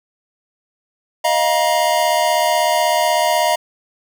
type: chord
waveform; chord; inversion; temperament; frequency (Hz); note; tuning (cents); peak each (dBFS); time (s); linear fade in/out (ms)
square; Eb suspended second; none; equal with one note detuned; 622.3 / 698.5 / 951.9; Eb5 / F5 / Bb5; 0 / 0 / +36; -19; 1.24-3.56; 10
effects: none

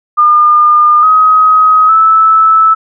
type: tone with pitch steps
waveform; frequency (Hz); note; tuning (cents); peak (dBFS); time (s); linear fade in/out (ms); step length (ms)
sine; 1210 / 1264 / 1309; D#6 / D#6 / E6; -49 / +27 / -13; -3; 0.17-2.75; 20; 860
effects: none

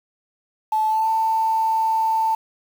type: tone with pitch glide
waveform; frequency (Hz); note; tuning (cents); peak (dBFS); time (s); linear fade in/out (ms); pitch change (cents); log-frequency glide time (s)
triangle; 869 to 889.8; A5 to A5; -22 to +19; -13; 0.72-2.35; 5; +41; 0.87-1.09
effects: tanh soft clip ceiling -15 dBFS + 7-bit

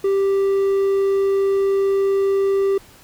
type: tone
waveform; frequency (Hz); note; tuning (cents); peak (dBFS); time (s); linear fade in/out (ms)
triangle; 392.3; G4; +1; -13; 0.04-2.78; 5
effects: pink hiss -47 dBFS RMS until 3.03 s

